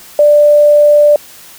sine tone, 590 Hz, D5, 8 cents sharp, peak -3 dBFS, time 0.19-1.16 s, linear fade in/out 2 ms, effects white hiss -36 dBFS RMS until 1.58 s

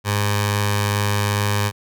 15% pulse tone with notch filter, 102.4 Hz, G#2, 24 cents flat, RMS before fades -20 dBFS, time 0.04-1.72 s, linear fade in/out 50 ms, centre 270 Hz, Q 0.51, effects none

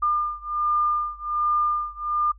sine beating tone pair, 1203 / 1204.3 Hz, D6 / D6, +41 / +43 cents, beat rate 1.3 Hz, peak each -24 / -25 dBFS, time 0.02-2.32 s, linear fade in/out 10 ms, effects noise-tail reverb RT60 0.1 s tail -22 dB re dry + added 50 Hz sine -45 dBFS peak until 2.38 s

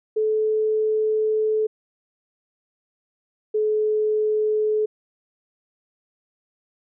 sine tone pair in turn, 433.1 / 428.4 Hz, A4 / A4, -27 / -46 cents, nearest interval unison, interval 19 cents, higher first, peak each -18 dBFS, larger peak neither, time 0.16-1.67 / 3.54-4.86 s, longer first, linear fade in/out 10 ms, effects none

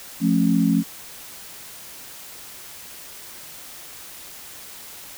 sine chord, F augmented, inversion none, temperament just, 174.61 / 218.3 / 272.8 Hz, F3 / A3 / C#4, 0 / -13 / -28 cents, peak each -20 dBFS, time 0.2-0.84 s, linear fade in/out 50 ms, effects white hiss -40 dBFS RMS until 5.17 s

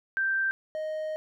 sine / triangle tone pair in turn, 1568 / 622.3 Hz, G6 / D#5, 0 / 0 cents, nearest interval octave + major third, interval 1600 cents, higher first, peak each -24 / -28 dBFS, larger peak first, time 0.17-0.51 / 0.75-1.16 s, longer second, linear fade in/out 0 ms, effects none

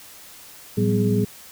sine tone cluster, 111.8 / 177 / 193.8 / 249.5 / 415.8 Hz, A2 / F3 / G3 / B3 / G#4, +28 / +23 / -20 / +18 / +2 cents, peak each -22 / -29 / -21 / -26 / -24 dBFS, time 0.77-1.25 s, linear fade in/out 10 ms, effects white hiss -44 dBFS RMS until 1.51 s

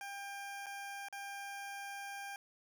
20% pulse tone with dropouts, 798 Hz, G5, 31 cents sharp, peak -38 dBFS, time 0.01-2.36 s, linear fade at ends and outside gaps 1 ms, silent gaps 0.66-0.666 / 1.085-1.126 s, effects none

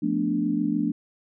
sine chord, B half-diminished seventh, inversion second, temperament equal, 174.61 / 220 / 246.9 / 293.7 Hz, F3 / A3 / B3 / D4, 0 / 0 / 0 / 0 cents, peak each -30 / -27 / -29 / -25 dBFS, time 0.02-0.92 s, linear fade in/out 10 ms, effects none

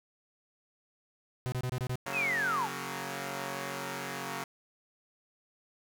45% pulse tone bursts, 126.3 Hz, B2, 39 cents sharp, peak -31 dBFS, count 6, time 1.46-1.956 s, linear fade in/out 0 ms, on 61 ms, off 26 ms
5% pulse chord, F# major, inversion second, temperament equal with one note detuned, 138.59 / 185 / 230.7 Hz, C#3 / F#3 / A#3, 0 / 0 / -18 cents, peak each -28 / -29 / -30 dBFS, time 2.06-4.44 s, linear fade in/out 2 ms
sine linear sweep, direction down, 2682 to 740 Hz, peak -28 dBFS, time 2.12-2.69 s, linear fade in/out 50 ms
effects none

